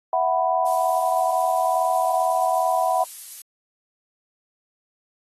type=chord; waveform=sine; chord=E suspended second; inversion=none; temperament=just; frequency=659.3 / 741.7 / 988.9 Hz; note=E5 / F#5 / B5; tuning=0 / +4 / +2 cents; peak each=-23 / -21 / -24 dBFS; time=0.13-3.04 s; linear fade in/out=2 ms
type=noise; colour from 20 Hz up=violet; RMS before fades=-34 dBFS; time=0.66-3.42 s; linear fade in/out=5 ms
effects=AAC 32 kbps